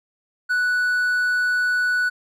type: tone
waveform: triangle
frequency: 1480 Hz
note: F#6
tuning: in tune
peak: -16 dBFS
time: 0.49-2.1 s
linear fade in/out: 20 ms
effects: none